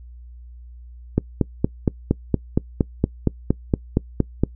click train, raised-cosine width 3 ms, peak -3 dBFS, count 15, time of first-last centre 1.18-4.436 s, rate 4.3 Hz, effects noise-tail reverb RT60 0.1 s tail -23 dB re dry + added 60 Hz sine -38 dBFS peak until 4.55 s

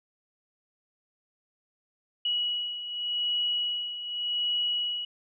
sine beating tone pair, 2920 / 2920.86 Hz, F#7 / F#7, -24 / -23 cents, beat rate 0.86 Hz, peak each -34 / -28 dBFS, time 2.25-5.05 s, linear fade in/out 5 ms, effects none

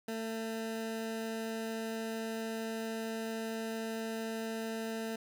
20% pulse tone, 223.9 Hz, A3, 30 cents sharp, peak -31 dBFS, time 0.08-5.16 s, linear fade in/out 5 ms, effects none

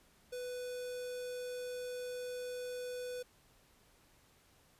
square tone with notch filter, 496.3 Hz, B4, 8 cents sharp, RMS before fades -42 dBFS, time 0.32-3.23 s, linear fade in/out 10 ms, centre 1900 Hz, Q 1.3, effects pink hiss -67 dBFS RMS until 4.79 s + resampled to 32000 Hz

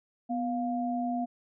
sine tone pair together, 246.9 / 702.8 Hz, B3 / F5, 0 / +11 cents, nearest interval octave + tritone, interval 1811 cents, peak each -30 / -32 dBFS, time 0.29-1.26 s, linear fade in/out 20 ms, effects none

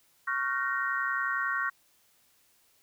sine chord, G half-diminished seventh, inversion second, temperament equal with one note detuned, 1108.7 / 1396.9 / 1527.8 / 1864.7 Hz, Db6 / F6 / G6 / Bb6, 0 / 0 / -45 / 0 cents, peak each -33 dBFS, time 0.27-1.7 s, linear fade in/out 10 ms, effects white hiss -66 dBFS RMS until 2.82 s

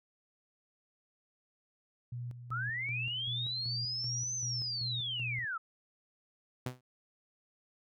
sine tone with tremolo, 121.3 Hz, B2, 31 cents flat, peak -37 dBFS, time 2.12-5.45 s, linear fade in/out 5 ms, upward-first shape square, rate 2.6 Hz, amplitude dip 60%
sine linear two-way sweep, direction up then down, 1254 to 6230 to 1254 Hz, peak -34 dBFS, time 2.51-5.58 s, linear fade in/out 10 ms, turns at 4.35 s
sawtooth tone with exponential decay, 126.2 Hz, B2, 38 cents sharp, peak -29 dBFS, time 6.66-6.81 s, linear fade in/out 5 ms, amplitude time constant 32 ms
effects none

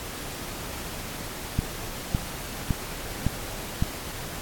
click train, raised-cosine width 5 ms, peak -10 dBFS, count 5, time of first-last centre 1.59-3.825 s, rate 1.79 Hz, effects pink hiss -36 dBFS RMS until 4.41 s + AAC 64 kbps

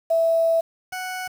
sine / 20% pulse tone pair in turn, 659.3 / 740 Hz, E5 / F#5, 0 / 0 cents, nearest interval major second, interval 200 cents, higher second, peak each -16 / -23 dBFS, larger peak first, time 0.1-0.61 / 0.92-1.28 s, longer first, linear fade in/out 10 ms, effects 7-bit

